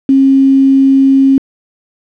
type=tone with quantisation; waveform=sine; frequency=270 Hz; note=C#4; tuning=45 cents flat; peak=-4 dBFS; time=0.09-1.38 s; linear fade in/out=2 ms; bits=4; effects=low-pass 2000 Hz 12 dB/octave